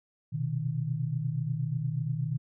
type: tone cluster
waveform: sine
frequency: 123.2 / 131.6 / 155.1 Hz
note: B2 / C3 / D#3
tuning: -4 / +10 / -5 cents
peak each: -32 / -36 / -31 dBFS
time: 0.32-2.38 s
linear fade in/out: 20 ms
effects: none